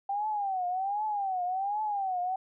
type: tone with vibrato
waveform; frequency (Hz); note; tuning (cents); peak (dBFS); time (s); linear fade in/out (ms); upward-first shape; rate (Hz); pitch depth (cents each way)
sine; 784; G5; 0; -28; 0.09-2.36; 5; triangle; 1.3; 180
effects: none